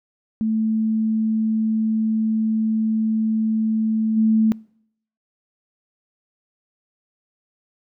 sine tone with level steps, 220 Hz, A3, in tune, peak -18 / -14 dBFS, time 0.41-4.52 s, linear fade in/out 0 ms, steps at 4.16 s, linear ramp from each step 20 ms, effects noise-tail reverb RT60 0.7 s tail -26 dB re dry

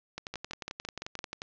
two click trains, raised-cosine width 0.2 ms, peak -20 / -20 dBFS, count 6 / 15, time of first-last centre 0.34-1.19 / 0.18-1.419 s, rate 5.88 / 11.3 Hz, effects resampled to 16000 Hz + 9-bit

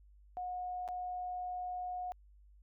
sine tone with dropouts, 725 Hz, F#5, 35 cents flat, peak -37 dBFS, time 0.37-2.12 s, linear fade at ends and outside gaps 0 ms, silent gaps 0.878-0.887 s, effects added 50 Hz sine -58 dBFS peak until 2.62 s

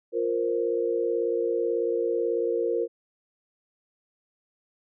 sine chord, F suspended fourth, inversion none, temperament just, 349.2 / 465.6 / 523.8 Hz, F4 / Bb4 / C5, 0 / -2 / +2 cents, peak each -29 / -25 / -31 dBFS, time 0.12-2.88 s, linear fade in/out 50 ms, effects none

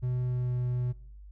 triangle tone with pitch glide, 125 to 123.78 Hz, B2 to B2, +21 to +4 cents, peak -25 dBFS, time 0.02-0.93 s, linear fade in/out 20 ms, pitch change -17 cents, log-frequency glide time 0.21-0.58 s, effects noise-tail reverb RT60 0.6 s tail -23 dB re dry + added 50 Hz sine -45 dBFS peak until 1.31 s

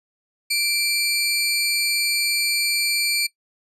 25% pulse tone pair together, 2349 / 4359 Hz, D7 / C#8, 0 / -30 cents, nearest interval major seventh, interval 1070 cents, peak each -18 dBFS, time 0.5-3.27 s, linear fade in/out 10 ms, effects noise-tail reverb RT60 0.1 s tail -21 dB re dry + resampled to 32000 Hz

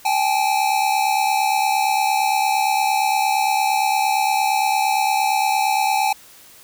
square tone pair together, 785.3 / 854 Hz, G5 / G#5, +3 / +48 cents, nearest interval minor second, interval 145 cents, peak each -20 dBFS, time 0.05-6.13 s, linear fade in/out 5 ms, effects white hiss -46 dBFS RMS until 6.63 s

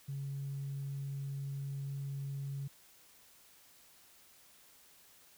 sine tone, 138.59 Hz, C#3, in tune, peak -36 dBFS, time 0.08-2.68 s, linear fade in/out 10 ms, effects tanh soft clip ceiling -33 dBFS + white hiss -62 dBFS RMS until 5.37 s

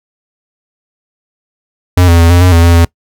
square tone with pitch steps, 89.9 / 84.8 / 83.9 / 87.6 / 90.8 / 83.9 / 85.3 / 84.4 Hz, F#2 / E2 / E2 / F2 / F#2 / E2 / F2 / E2, -49 / +50 / +31 / +6 / -32 / +31 / -40 / +41 cents, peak -4 dBFS, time 1.97-2.85 s, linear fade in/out 5 ms, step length 110 ms, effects noise-tail reverb RT60 0.1 s tail -23 dB re dry

